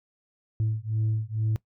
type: beating tone pair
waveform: sine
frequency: 108.4 / 110.6 Hz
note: A2 / A2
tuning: -25 / +9 cents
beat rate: 2.2 Hz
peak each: -26 dBFS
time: 0.6-1.56 s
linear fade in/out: 0 ms
effects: noise-tail reverb RT60 0.1 s tail -21 dB re dry + tanh soft clip ceiling -20 dBFS